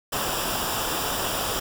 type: noise with comb filter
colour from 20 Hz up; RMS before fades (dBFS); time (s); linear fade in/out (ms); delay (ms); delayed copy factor
pink; -27; 0.12-1.6; 10; 0.47; -0.65
effects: none